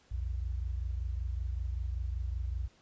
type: tone pair together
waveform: sine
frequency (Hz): 60.1 / 85.34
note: B1 / F2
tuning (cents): -46 / -39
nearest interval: tritone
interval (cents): 607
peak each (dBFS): -33 / -38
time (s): 0.11-2.68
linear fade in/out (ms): 10
effects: pink hiss -65 dBFS RMS until 2.81 s + resampled to 16000 Hz